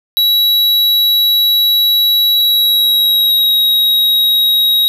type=tone with pitch glide; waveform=square; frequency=3900 to 3809 Hz; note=B7 to A#7; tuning=-23 to +37 cents; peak=-9 dBFS; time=0.17-4.88 s; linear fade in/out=0 ms; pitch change=-40 cents; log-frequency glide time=2.32-3.56 s; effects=none